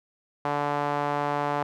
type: tone with band-pass filter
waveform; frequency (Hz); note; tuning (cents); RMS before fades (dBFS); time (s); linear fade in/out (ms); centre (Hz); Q
sawtooth; 145.2; D3; -19; -27; 0.45-1.63; 2; 880; 1.8
effects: none